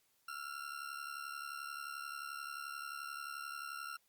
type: ring-modulated tone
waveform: 40% pulse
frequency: 1374 Hz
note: F6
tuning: 29 cents flat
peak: -39 dBFS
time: 0.28-3.97 s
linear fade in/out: 5 ms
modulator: 35.7 Hz
effects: white hiss -75 dBFS RMS until 4.08 s + Opus 48 kbps